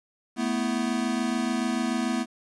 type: chord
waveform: square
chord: A suspended second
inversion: none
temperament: equal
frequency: 220 / 246.9 / 329.6 Hz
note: A3 / B3 / E4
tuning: 0 / 0 / 0 cents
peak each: -30 / -28 / -33 dBFS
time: 0.36-2.26 s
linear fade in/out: 50 ms
effects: resampled to 22050 Hz + 9-bit